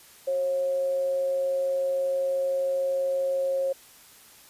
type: tone with amplitude modulation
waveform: sine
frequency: 540 Hz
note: C#5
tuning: 45 cents flat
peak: -22 dBFS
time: 0.27-3.73 s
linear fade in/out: 10 ms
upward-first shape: sine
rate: 167 Hz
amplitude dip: 25%
effects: white hiss -52 dBFS RMS until 4.49 s + resampled to 32000 Hz